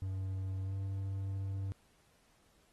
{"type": "tone with pitch glide", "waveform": "triangle", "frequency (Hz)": [95.2, 97.14], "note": ["F#2", "G2"], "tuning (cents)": [50, -15], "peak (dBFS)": -33, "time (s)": [0.02, 1.72], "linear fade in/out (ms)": 0, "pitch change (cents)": 35, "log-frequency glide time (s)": [0.64, 0.73], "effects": ["pink hiss -70 dBFS RMS until 2.72 s", "AAC 32 kbps"]}